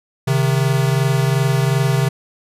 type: tone pair together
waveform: square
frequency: 132.87 / 155.56 Hz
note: C3 / D#3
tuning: +27 / 0 cents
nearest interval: minor third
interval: 273 cents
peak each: -16 / -20 dBFS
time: 0.27-2.09 s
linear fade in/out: 10 ms
effects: resampled to 32000 Hz